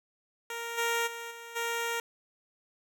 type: tone with level steps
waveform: 10% pulse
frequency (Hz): 465.8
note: A#4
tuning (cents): -1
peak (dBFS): -27 / -19 / -30 / -35 / -22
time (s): 0.5-2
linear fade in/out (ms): 2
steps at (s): 0.77 / 1.06 / 1.3 / 1.55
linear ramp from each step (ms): 20
effects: none